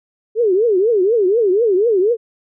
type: tone with vibrato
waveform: sine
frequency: 416.2 Hz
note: G#4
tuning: 4 cents sharp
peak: -11 dBFS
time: 0.35-2.17 s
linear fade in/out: 50 ms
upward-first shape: triangle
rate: 4.1 Hz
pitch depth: 290 cents each way
effects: none